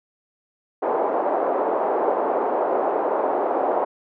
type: band-pass noise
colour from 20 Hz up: white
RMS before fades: -22 dBFS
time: 0.82-3.85 s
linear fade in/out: 10 ms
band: 360 to 830 Hz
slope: 24 dB/octave
effects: none